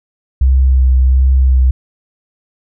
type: tone with vibrato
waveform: sine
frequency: 64.9 Hz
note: C2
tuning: 13 cents flat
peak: -6 dBFS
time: 0.41-1.71 s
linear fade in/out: 5 ms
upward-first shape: sine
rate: 1.4 Hz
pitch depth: 21 cents each way
effects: none